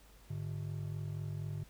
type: ring-modulated tone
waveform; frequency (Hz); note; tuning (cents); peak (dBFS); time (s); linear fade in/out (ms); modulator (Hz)
triangle; 125.9; B2; +34; -32; 0.3-1.64; 5; 22.1
effects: added 50 Hz sine -59 dBFS peak until 1.69 s + pink hiss -63 dBFS RMS until 1.69 s